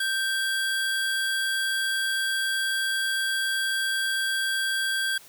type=tone pair together; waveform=square; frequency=1568 / 3319 Hz; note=G6 / G#7; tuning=0 / -2 cents; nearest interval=octave + minor second; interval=1298 cents; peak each=-26 / -31 dBFS; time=0-5.18 s; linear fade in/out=5 ms; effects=white hiss -50 dBFS RMS until 5.28 s